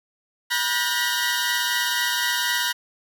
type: tone cluster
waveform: 20% pulse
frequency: 969 / 1444 / 1577 / 1828 / 1934 Hz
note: B5 / F#6 / G6 / A#6 / B6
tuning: -33 / -43 / +10 / -34 / -37 cents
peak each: -23 dBFS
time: 0.5-2.73 s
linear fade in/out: 20 ms
effects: none